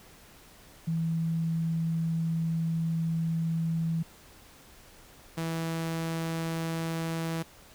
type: tone pair in turn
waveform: sine / sawtooth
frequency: 163.9 / 163.9 Hz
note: E3 / E3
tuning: -10 / -10 cents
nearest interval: unison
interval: 0 cents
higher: neither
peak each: -26 dBFS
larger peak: neither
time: 0.87-4.03 / 5.37-7.43 s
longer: first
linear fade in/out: 10 ms
effects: pink hiss -54 dBFS RMS until 7.74 s